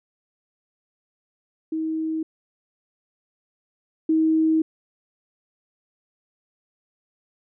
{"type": "tone pair in turn", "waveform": "sine", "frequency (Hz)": [318.1, 318.1], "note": ["D#4", "D#4"], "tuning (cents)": [38, 38], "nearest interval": "unison", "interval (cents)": 0, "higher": "neither", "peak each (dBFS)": [-23, -16], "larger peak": "second", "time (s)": [[1.72, 2.23], [4.09, 4.62]], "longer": "second", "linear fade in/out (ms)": 5, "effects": []}